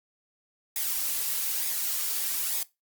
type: noise with flanger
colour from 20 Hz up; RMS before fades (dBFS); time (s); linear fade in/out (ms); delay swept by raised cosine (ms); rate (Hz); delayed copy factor
blue; -29; 0.76-2.63; 2; 0.68 to 3.28; 1.1; -0.5
effects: noise-tail reverb RT60 0.2 s tail -19 dB re dry + Opus 48 kbps